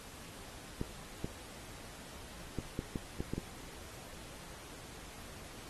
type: clicks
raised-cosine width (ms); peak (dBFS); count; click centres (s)
3; -22; 8; 0.814 / 1.245 / 2.587 / 2.791 / 2.958 / 3.205 / 3.336 / 3.38
effects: pink hiss -51 dBFS RMS until 5.69 s + AAC 32 kbps